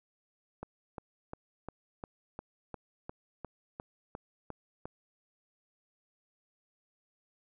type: click train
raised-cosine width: 1 ms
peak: -26 dBFS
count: 13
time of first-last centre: 0.63-4.855 s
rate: 2.84 Hz
effects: none